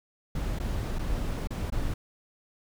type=noise with dropouts; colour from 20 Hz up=brown; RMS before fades=-30 dBFS; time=0.35-1.94 s; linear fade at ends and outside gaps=5 ms; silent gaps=0.589-0.599 / 0.987-0.991 / 1.473-1.505 / 1.702-1.722 s; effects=none